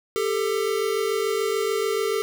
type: tone pair together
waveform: square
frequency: 398.3 / 445.2 Hz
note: G4 / A4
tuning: +28 / +20 cents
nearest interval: major second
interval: 192 cents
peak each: -26 / -25 dBFS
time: 0.16-2.22 s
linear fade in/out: 0 ms
effects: none